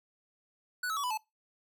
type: tone with pitch steps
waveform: square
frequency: 1480 / 1295.9 / 1134.7 / 993.5 / 869.9 Hz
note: F#6 / E6 / C#6 / B5 / A5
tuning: 0 / -30 / +40 / +10 / -20 cents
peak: -32 dBFS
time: 0.83-1.175 s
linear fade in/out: 5 ms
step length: 69 ms
effects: noise-tail reverb RT60 0.2 s tail -22 dB re dry